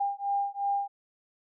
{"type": "beating tone pair", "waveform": "sine", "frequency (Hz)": [800, 802.8], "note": ["G5", "G5"], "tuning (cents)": [35, 41], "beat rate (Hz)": 2.8, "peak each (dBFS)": -30, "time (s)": [0, 0.88], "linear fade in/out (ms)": 10, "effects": []}